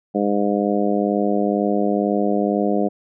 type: harmonic tone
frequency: 102.1 Hz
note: G#2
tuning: 29 cents flat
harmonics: 2 / 3 / 4 / 5 / 6 / 7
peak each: -21 / -23 / -24 / -25 / -26 / -26 dBFS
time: 0.14-2.89 s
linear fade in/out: 20 ms
effects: none